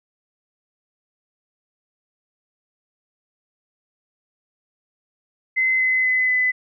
sine tone with pitch steps, 2051 / 2037 / 2023 / 2009 Hz, C7 / C7 / B6 / B6, -35 / -47 / +41 / +29 cents, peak -16 dBFS, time 5.56-6.52 s, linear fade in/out 20 ms, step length 240 ms, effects none

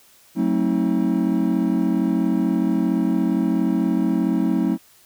triangle chord, F# diminished seventh, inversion none, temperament just, 185 / 222 / 266.4 / 319.7 Hz, F#3 / A3 / C4 / Eb4, 0 / +16 / +31 / +47 cents, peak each -21 dBFS, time 0.35-4.78 s, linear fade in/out 50 ms, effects white hiss -53 dBFS RMS until 5.05 s

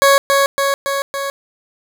20% pulse tone with echo, 554.4 Hz, C#5, in tune, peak -3 dBFS, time 0.02-0.18 s, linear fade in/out 0 ms, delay 280 ms, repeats 4, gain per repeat -3 dB, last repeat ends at 1.3 s, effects none

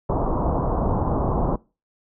pink low-pass noise, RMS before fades -22 dBFS, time 0.09-1.56 s, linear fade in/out 5 ms, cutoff 1100 Hz, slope 48 dB/octave, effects noise-tail reverb RT60 0.3 s tail -23 dB re dry

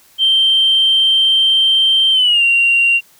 sine tone with pitch glide, 3136 to 2762 Hz, G7 to F7, 0 to -20 cents, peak -8 dBFS, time 0.18-3.01 s, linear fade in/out 50 ms, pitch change -220 cents, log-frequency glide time 2.12-2.43 s, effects tanh soft clip ceiling -4 dBFS + white hiss -49 dBFS RMS until 3.19 s

